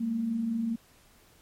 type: tone pair together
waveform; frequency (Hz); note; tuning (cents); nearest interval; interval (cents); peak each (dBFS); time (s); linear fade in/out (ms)
sine; 203.9 / 228.9; G#3 / A#3; -32 / -31; major second; 201; -38 / -27; 0-0.76; 10
effects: pink hiss -60 dBFS RMS until 1.41 s + MP3 64 kbps